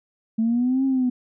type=linear two-way sweep; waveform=sine; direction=up then down; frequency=220 to 270.3 to 246 Hz; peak=-17 dBFS; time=0.38-1.1 s; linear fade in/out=10 ms; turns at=0.85 s; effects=tanh soft clip ceiling -13 dBFS